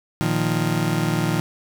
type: chord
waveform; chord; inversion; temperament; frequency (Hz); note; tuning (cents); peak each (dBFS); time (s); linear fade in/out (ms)
30% pulse; Bb suspended fourth; none; just; 116.54 / 155.39 / 174.81; Bb2 / Eb3 / F3; 0 / -2 / +2; -23 / -20 / -22; 0.21-1.4; 0
effects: none